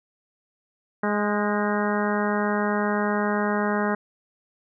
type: harmonic tone with a mistuned harmonic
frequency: 207.7 Hz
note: G#3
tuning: in tune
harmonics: 1 / 2 / 3 / 4 / 5 / 6 / 7 / 8 / 9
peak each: -25 / -28 / -30 / -31 / -32 / -33 / -33 / -34 / -35 dBFS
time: 1.03-3.95 s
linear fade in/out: 5 ms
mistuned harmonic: 8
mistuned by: -48 cents
effects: none